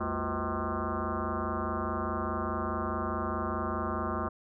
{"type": "tone with frequency modulation", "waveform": "sine", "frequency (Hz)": 488.1, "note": "B4", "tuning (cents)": -20, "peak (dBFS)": -29, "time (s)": [0, 4.29], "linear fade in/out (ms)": 10, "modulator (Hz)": 143, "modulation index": 5.9, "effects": []}